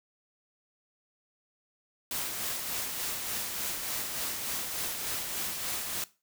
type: noise with tremolo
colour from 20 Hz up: white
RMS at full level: -33 dBFS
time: 2.11-6.04 s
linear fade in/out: 2 ms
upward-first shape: sine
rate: 3.4 Hz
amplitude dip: 35%
effects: noise-tail reverb RT60 0.3 s tail -19 dB re dry